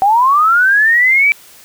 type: linear sweep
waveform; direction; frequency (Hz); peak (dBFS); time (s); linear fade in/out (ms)
sine; up; 757 to 2334; -7; 0.02-1.32; 0
effects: white hiss -41 dBFS RMS until 1.64 s